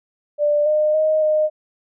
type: tone with pitch steps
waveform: sine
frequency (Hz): 590 / 609 / 623 / 615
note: D5 / D#5 / D#5 / D#5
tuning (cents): +8 / -37 / +2 / -20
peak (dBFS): -14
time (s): 0.38-1.5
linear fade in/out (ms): 50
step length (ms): 280
effects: none